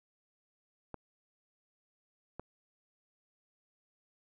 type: clicks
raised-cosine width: 1 ms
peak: -27 dBFS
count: 2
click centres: 0.943 / 2.396 s
effects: none